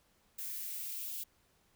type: noise with high-pass filter sweep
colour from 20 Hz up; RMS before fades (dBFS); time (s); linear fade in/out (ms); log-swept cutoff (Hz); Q
violet; -41; 0.38-1.24; 10; 1600 to 3000; 2
effects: pink hiss -71 dBFS RMS until 1.75 s